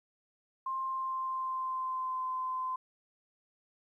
sine tone with pitch glide, 1056 to 1030.7 Hz, C6 to C6, +16 to -26 cents, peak -32 dBFS, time 0.66-2.76 s, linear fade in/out 5 ms, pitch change -42 cents, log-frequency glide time 0.83-2.25 s, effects 12-bit

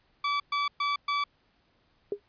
sawtooth tone bursts, 1151 Hz, D6, 35 cents flat, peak -22 dBFS, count 4, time 0.24-1.24 s, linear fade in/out 5 ms, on 160 ms, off 120 ms
sine tone with exponential decay, 407.3 Hz, G#4, 34 cents flat, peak -23 dBFS, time 2.12-2.2 s, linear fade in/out 2 ms, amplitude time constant 16 ms
effects pink hiss -68 dBFS RMS until 2.28 s + resampled to 11025 Hz

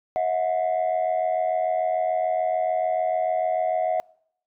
sine tone pair together, 639.2 / 726 Hz, D#5 / F#5, +47 / -33 cents, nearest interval major second, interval 220 cents, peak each -22 dBFS, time 0.16-4 s, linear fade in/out 0 ms, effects noise-tail reverb RT60 0.7 s tail -25 dB re dry + tanh soft clip ceiling -17 dBFS

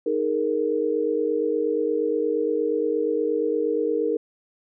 sine chord, D# suspended fourth, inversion none, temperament equal with one note detuned, 311.1 / 417.7 / 466.2 Hz, D#4 / G#4 / A#4, 0 / +10 / 0 cents, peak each -27 / -26 / -23 dBFS, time 0.06-4.17 s, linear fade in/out 5 ms, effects none

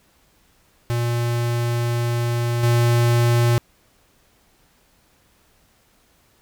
square tone with level steps, 118.9 Hz, A#2, 35 cents sharp, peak -20 / -15 dBFS, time 0.9-3.58 s, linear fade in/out 0 ms, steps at 2.63 s, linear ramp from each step 5 ms, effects pink hiss -59 dBFS RMS until 6.41 s

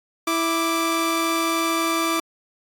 sawtooth tone pair together, 329.6 / 1175.4 Hz, E4 / D6, 0 / +1 cents, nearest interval octave + minor seventh, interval 2201 cents, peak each -19 dBFS, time 0.27-2.2 s, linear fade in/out 5 ms, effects AAC 64 kbps

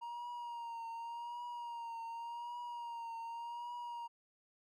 triangle tone with vibrato, 940 Hz, A#5, 14 cents sharp, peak -40 dBFS, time 0.01-4.08 s, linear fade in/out 20 ms, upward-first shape triangle, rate 0.87 Hz, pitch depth 47 cents each way, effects none

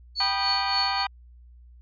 sine tone with tremolo, 4435 Hz, C#8, in tune, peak -21 dBFS, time 0.15-1.06 s, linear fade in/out 50 ms, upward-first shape triangle, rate 3.5 Hz, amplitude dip 75%
sawtooth chord, G augmented, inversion none, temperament just, 784 / 980 / 1225 Hz, G5 / B5 / D#6, 0 / -14 / -27 cents, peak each -24 / -26 / -27 dBFS, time 0.2-1.07 s, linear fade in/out 5 ms
effects added 60 Hz sine -47 dBFS peak until 1.81 s + resampled to 11025 Hz

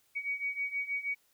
sine beating tone pair, 2250 / 2256.3 Hz, C#7 / C#7, +25 / +30 cents, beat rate 6.3 Hz, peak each -37 / -34 dBFS, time 0.15-1.15 s, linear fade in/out 20 ms, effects white hiss -70 dBFS RMS until 1.33 s

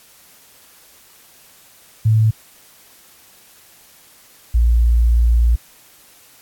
sine tone pair in turn, 110 / 58.14 Hz, A2 / A#1, 0 / -4 cents, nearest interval major seventh, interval 1104 cents, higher first, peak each -10 dBFS, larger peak neither, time 2.05-2.31 / 4.54-5.56 s, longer second, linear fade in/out 10 ms, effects white hiss -48 dBFS RMS until 6.41 s + AAC 64 kbps

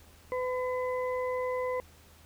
harmonic tone, 505 Hz, B4, 39 cents sharp, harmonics 1 / 2 / 4, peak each -30 / -36 / -42 dBFS, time 0.32-1.8 s, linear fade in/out 0 ms, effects added 79 Hz sine -57 dBFS peak until 2.25 s + pink hiss -58 dBFS RMS until 2.25 s

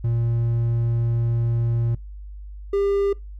triangle tone pair in turn, 116.7 / 399.4 Hz, A#2 / G4, +2 / +32 cents, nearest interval octave + major sixth, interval 2130 cents, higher second, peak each -17 / -16 dBFS, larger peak second, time 0.04-1.95 / 2.73-3.13 s, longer first, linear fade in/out 5 ms, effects noise-tail reverb RT60 0.2 s tail -23 dB re dry + added 50 Hz sine -34 dBFS peak until 3.39 s

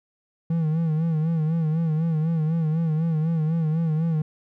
triangle tone with vibrato, 160.4 Hz, E3, 47 cents flat, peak -18 dBFS, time 0.5-4.22 s, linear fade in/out 5 ms, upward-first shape sine, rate 4 Hz, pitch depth 76 cents each way, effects none

